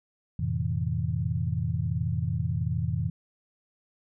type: tone cluster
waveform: sine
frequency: 87.5 / 110.3 / 128.7 / 162 Hz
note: F2 / A2 / C3 / E3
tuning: +4 / +5 / -28 / -30 cents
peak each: -31 dBFS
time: 0.39-3.1 s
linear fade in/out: 5 ms
effects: none